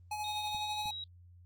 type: tone with tremolo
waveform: square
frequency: 844 Hz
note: G#5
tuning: 28 cents sharp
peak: -35 dBFS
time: 0.11-0.91 s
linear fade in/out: 5 ms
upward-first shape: sine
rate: 12 Hz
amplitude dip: 40%
type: tone with pitch glide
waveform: sine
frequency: 3729 to 3847 Hz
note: A#7 to B7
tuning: 0 to -46 cents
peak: -39 dBFS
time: 0.24-1.04 s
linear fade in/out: 2 ms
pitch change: +54 cents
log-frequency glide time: 0.45-0.87 s
type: clicks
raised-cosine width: 5 ms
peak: -38 dBFS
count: 2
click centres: 0.547 / 0.857 s
effects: added 88 Hz sine -54 dBFS peak until 1.45 s + Opus 32 kbps